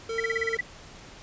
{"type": "tone", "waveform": "square", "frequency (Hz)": 453.2, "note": "A#4", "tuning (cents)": -49, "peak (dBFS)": -30, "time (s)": [0.09, 0.57], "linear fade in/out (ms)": 5}
{"type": "tone bursts", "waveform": "sine", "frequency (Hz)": 1975.5, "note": "B6", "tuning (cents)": 0, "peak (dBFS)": -23, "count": 8, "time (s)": [0.18, 0.609], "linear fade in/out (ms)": 5, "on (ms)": 23, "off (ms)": 35}
{"effects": ["pink hiss -47 dBFS RMS until 1.22 s", "resampled to 16000 Hz"]}